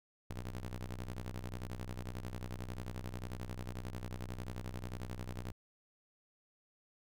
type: ring-modulated tone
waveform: sawtooth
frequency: 61.8 Hz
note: B1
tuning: 2 cents sharp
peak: -34 dBFS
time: 0.3-5.52 s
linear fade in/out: 5 ms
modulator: 36.5 Hz
effects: none